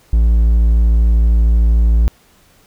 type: tone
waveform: triangle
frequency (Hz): 56.5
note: A1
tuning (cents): +47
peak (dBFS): -6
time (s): 0.13-2.08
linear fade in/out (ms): 0
effects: pink hiss -51 dBFS RMS until 2.66 s